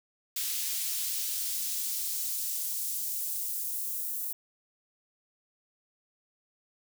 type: noise with high-pass filter sweep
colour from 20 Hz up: white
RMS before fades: -33 dBFS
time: 0.36-4.33 s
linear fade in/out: 5 ms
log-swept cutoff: 2900 to 11000 Hz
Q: 0.7
effects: none